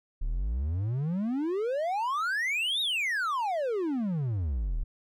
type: exponential two-way sweep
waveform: triangle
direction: up then down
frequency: 32.85 to 3838 to 32.85 Hz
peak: -25 dBFS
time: 0.21-4.84 s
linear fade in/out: 10 ms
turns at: 2.81 s
effects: none